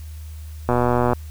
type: click train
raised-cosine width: 1 ms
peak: -5 dBFS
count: 55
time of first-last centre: 0.69-1.133 s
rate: 122 Hz
effects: added 77 Hz sine -32 dBFS peak until 1.3 s + white hiss -50 dBFS RMS until 1.3 s